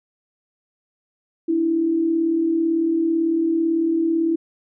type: tone pair together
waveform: sine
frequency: 291.6 / 329.6 Hz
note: D4 / E4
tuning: -12 / 0 cents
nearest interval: major second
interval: 212 cents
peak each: -27 / -17 dBFS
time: 1.48-4.36 s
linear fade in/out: 10 ms
effects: none